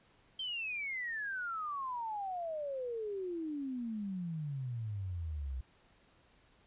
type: exponential sweep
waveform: sine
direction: down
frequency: 3166 to 62.2 Hz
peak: -36 dBFS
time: 0.39-5.61 s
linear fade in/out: 5 ms
effects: pink hiss -67 dBFS RMS until 6.66 s + resampled to 8000 Hz